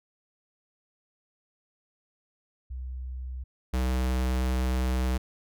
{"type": "tone pair in turn", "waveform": ["sine", "square"], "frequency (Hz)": [63.6, 63.6], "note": ["C2", "C2"], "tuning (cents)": [-48, -48], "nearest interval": "unison", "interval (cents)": 0, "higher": "neither", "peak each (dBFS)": [-33, -25], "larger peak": "second", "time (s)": [[2.7, 3.44], [3.73, 5.18]], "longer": "second", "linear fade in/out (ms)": 10, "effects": []}